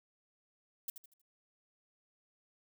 violet noise with echo, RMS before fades -39 dBFS, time 0.88-0.9 s, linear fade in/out 2 ms, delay 79 ms, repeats 4, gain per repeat -9 dB, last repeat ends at 1.216 s, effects none

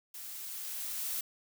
blue noise with level ramp, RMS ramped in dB -45 to -35 dBFS, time 0.14-1.21 s, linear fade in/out 5 ms, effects none

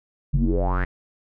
square tone with low-pass filter sweep, 45.36 Hz, F#1, 34 cents flat, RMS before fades -21 dBFS, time 0.33-0.85 s, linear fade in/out 10 ms, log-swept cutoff 140 to 2000 Hz, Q 8.2, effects none

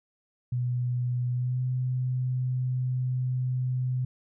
sine tone with pitch glide, 123.47 to 127.16 Hz, B2 to C3, 0 to -49 cents, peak -25 dBFS, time 0.52-4.05 s, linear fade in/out 5 ms, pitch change +51 cents, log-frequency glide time 1.32-1.62 s, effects none

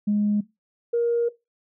sine tone pair in turn, 207.7 / 470.9 Hz, G#3 / A#4, 0 / +18 cents, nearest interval octave + major second, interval 1418 cents, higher second, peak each -18 dBFS, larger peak neither, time 0.07-0.41 / 0.93-1.29 s, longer second, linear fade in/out 10 ms, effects noise-tail reverb RT60 0.2 s tail -18 dB re dry + tanh soft clip ceiling -14 dBFS

